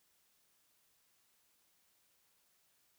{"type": "silence", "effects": ["white hiss -74 dBFS RMS until 2.98 s"]}